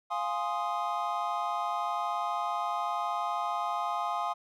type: chord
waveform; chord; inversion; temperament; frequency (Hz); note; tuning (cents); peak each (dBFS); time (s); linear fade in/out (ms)
triangle; F minor seventh; none; equal; 698.5 / 830.6 / 1046.5 / 1244.5; F5 / Ab5 / C6 / Eb6; 0 / 0 / 0 / 0; -33; 0.1-4.34; 20
effects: none